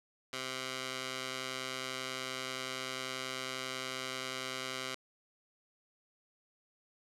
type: tone with band-pass filter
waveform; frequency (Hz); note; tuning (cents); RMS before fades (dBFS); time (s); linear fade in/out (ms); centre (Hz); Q
15% pulse; 130.3; C3; -7; -40; 0.33-4.95; 2; 3600; 0.67
effects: resampled to 32000 Hz + 10-bit